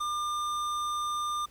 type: tone with hard clipping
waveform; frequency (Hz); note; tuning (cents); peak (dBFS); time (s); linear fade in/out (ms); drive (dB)
sine; 1200; D6; +37; -31; 0-1.46; 10; 14
effects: added 56 Hz sine -58 dBFS peak until 1.5 s + pink hiss -59 dBFS RMS until 1.5 s